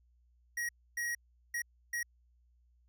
square tone bursts at uneven times, 1896 Hz, A#6, 29 cents sharp, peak -34 dBFS, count 4, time 0.57-0.69 / 0.97-1.15 / 1.54-1.62 / 1.93-2.03 s, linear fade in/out 5 ms, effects added 60 Hz sine -65 dBFS peak until 2.88 s

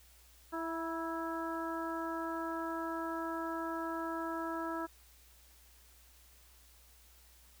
harmonic tone with a mistuned harmonic, 329.6 Hz, E4, in tune, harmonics 1 / 2 / 3 / 4 / 5, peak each -39 / -43 / -42 / -42 / -47 dBFS, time 0.52-4.87 s, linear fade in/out 20 ms, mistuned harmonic 3, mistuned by -26 cents, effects added 60 Hz sine -62 dBFS peak until 7.6 s + white hiss -63 dBFS RMS until 7.6 s

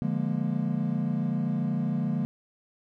triangle chord, Bb dominant seventh, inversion first, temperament equal with one note detuned, 146.83 / 174.61 / 207.7 / 235.2 Hz, D3 / F3 / Ab3 / Bb3, 0 / 0 / 0 / +16 cents, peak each -29 dBFS, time 0.02-2.25 s, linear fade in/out 0 ms, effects none

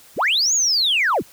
sine linear two-way sweep, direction up then down, 41.99 to 6900 to 41.99 Hz, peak -14 dBFS, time 0.16-1.23 s, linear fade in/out 50 ms, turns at 0.54 s, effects tanh soft clip ceiling -12 dBFS + white hiss -48 dBFS RMS until 1.32 s

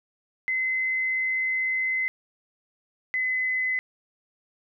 sine tone pair in turn, 2049 / 2027 Hz, C7 / B6, -37 / +45 cents, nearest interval unison, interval 18 cents, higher first, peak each -23 dBFS, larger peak neither, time 0.48-2.08 / 3.14-3.79 s, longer first, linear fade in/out 0 ms, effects none

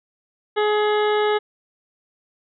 harmonic tone, 421.3 Hz, G#4, 25 cents sharp, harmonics 1 / 2 / 3 / 4 / 5 / 7 / 8 / 9, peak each -18 / -24 / -28 / -30 / -32 / -35 / -36 / -37 dBFS, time 0.56-1.39 s, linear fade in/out 20 ms, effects none

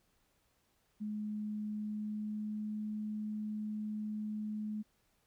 sine tone with pitch glide, 211.3 to 212.8 Hz, G#3 to G#3, +30 to +42 cents, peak -36 dBFS, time 1-4.83 s, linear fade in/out 20 ms, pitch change +12 cents, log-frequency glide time 1.69-2.85 s, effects pink hiss -75 dBFS RMS until 5.26 s

